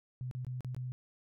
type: tone with dropouts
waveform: sine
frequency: 126.3 Hz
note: B2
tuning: 39 cents sharp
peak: -36 dBFS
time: 0.21-0.92 s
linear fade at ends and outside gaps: 0 ms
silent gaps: 0.312-0.35 / 0.448-0.467 / 0.607-0.647 / 0.747-0.765 s
effects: none